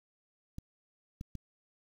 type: clicks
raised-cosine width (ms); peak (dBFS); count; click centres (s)
5; -28; 3; 0.584 / 1.211 / 1.353
effects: 9-bit